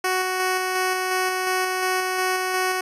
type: tone with tremolo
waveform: 10% pulse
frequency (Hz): 371.1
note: F#4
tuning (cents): +5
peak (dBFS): -12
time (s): 0.04-2.81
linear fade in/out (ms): 5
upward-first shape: square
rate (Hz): 2.8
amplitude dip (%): 25
effects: resampled to 32000 Hz